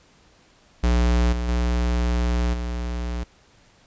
square tone with level steps, 59.8 Hz, A#1, 45 cents sharp, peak -17 / -24 / -20 / -26 dBFS, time 0.83-3.24 s, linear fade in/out 10 ms, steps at 1.32 / 1.48 / 2.53 s, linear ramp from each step 10 ms, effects pink hiss -56 dBFS RMS until 3.86 s + resampled to 16000 Hz

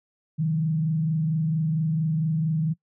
sine tone with frequency modulation, 158.5 Hz, D#3, 32 cents sharp, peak -21 dBFS, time 0.38-2.74 s, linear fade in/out 20 ms, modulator 24.4 Hz, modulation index 0.47, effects noise-tail reverb RT60 0.1 s tail -23 dB re dry

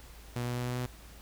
sawtooth tone with pitch steps, 121.4 / 122.17 / 122.95 / 123.74 / 124.52 Hz, B2 / B2 / B2 / B2 / B2, -29 / -18 / -7 / +4 / +15 cents, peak -28 dBFS, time 0.36-0.86 s, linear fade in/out 0 ms, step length 100 ms, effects added 55 Hz sine -50 dBFS peak until 1.21 s + pink hiss -54 dBFS RMS until 1.21 s

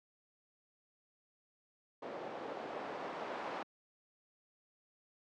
blue noise with low-pass filter sweep, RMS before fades -43 dBFS, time 2.02-3.63 s, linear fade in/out 5 ms, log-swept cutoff 520 to 790 Hz, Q 1.1, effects high-pass 200 Hz 12 dB/octave + low-pass 5000 Hz 12 dB/octave

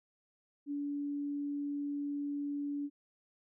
sine tone, 287.1 Hz, D4, 39 cents flat, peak -34 dBFS, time 0.66-2.9 s, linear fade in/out 50 ms, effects none

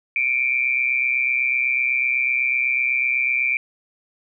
sine tone with amplitude modulation, 2352 Hz, D7, 2 cents sharp, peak -14 dBFS, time 0.16-3.57 s, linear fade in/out 2 ms, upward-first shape sine, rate 128 Hz, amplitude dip 80%, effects none

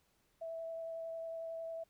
sine tone with vibrato, 657 Hz, E5, 6 cents flat, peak -40 dBFS, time 0.41-1.84 s, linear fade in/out 10 ms, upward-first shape sine, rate 11 Hz, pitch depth 9 cents each way, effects pink hiss -75 dBFS RMS until 1.89 s

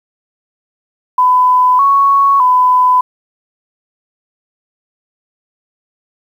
sine tone with pitch steps, 1003 / 1110 / 1003 Hz, B5 / C#6 / B5, +26 / +2 / +26 cents, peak -6 dBFS, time 1.18-3.01 s, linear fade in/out 5 ms, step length 610 ms, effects 7-bit

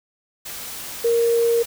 sine tone in noise, 466.2 Hz, A#4, in tune, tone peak -15 dBFS, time 1.04-1.63 s, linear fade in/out 10 ms, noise white, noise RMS -33 dBFS, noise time 0.45-1.66 s, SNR +15 dB, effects none

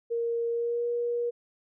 sine tone with pitch glide, 466.6 to 476.7 Hz, A#4 to A#4, +2 to +39 cents, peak -26 dBFS, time 0.1-1.31 s, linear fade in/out 20 ms, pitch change +37 cents, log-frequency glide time 0.49-0.87 s, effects none

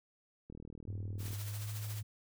click train, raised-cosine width 3 ms, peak -36 dBFS, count 34, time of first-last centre 0.5-1.331 s, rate 39.7 Hz
sine tone with pitch glide, 98.8 to 105.89 Hz, G2 to G#2, +14 to +34 cents, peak -38 dBFS, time 0.87-2.03 s, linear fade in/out 10 ms, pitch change +120 cents, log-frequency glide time 1.13-1.7 s
white noise with tremolo, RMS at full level -46 dBFS, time 1.18-2.03 s, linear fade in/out 50 ms, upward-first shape triangle, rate 14 Hz, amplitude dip 55%
effects none

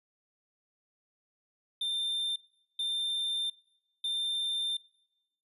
triangle tone bursts at uneven times, 3589 Hz, A7, 34 cents sharp, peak -28 dBFS, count 3, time 1.81-2.36 / 2.79-3.5 / 4.04-4.77 s, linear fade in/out 5 ms, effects noise-tail reverb RT60 0.9 s tail -21 dB re dry + resampled to 32000 Hz

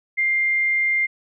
sine tone, 2100 Hz, C7, 6 cents sharp, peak -17 dBFS, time 0.17-1.07 s, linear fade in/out 20 ms, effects none

